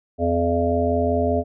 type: harmonic tone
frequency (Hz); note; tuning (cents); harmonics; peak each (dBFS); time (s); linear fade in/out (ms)
85.2; F2; -42; 1 / 3 / 5 / 7 / 8; -24 / -24 / -24 / -24 / -24; 0.18-1.44; 50
effects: none